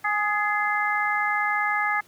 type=harmonic tone with a mistuned harmonic; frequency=415.3 Hz; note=G#4; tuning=in tune; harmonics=2 / 3 / 4 / 5; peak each=-27 / -27 / -27 / -27 dBFS; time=0.04-2.01 s; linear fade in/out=10 ms; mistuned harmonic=4; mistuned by=+31 cents; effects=pink hiss -55 dBFS RMS until 2.07 s + high-pass 100 Hz 12 dB/octave